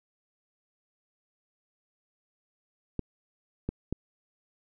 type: clicks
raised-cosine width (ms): 3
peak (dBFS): -17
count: 3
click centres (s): 2.993 / 3.69 / 3.926
effects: none